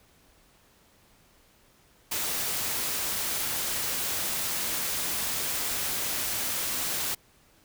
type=noise; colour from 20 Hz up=white; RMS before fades=-30 dBFS; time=2.11-7.15 s; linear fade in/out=10 ms; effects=pink hiss -61 dBFS RMS until 7.64 s